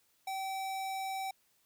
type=tone; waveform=square; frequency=770 Hz; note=G5; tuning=31 cents flat; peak=-36 dBFS; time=0.27-1.31 s; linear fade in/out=5 ms; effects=white hiss -72 dBFS RMS until 1.65 s